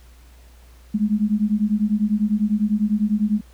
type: beating tone pair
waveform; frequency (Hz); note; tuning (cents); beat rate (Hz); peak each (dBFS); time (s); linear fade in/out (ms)
sine; 205.7 / 215.7; G#3 / A3; -16 / -34; 10; -20 / -20; 0.94-3.41; 10
effects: added 60 Hz sine -45 dBFS peak until 3.53 s + pink hiss -55 dBFS RMS until 3.53 s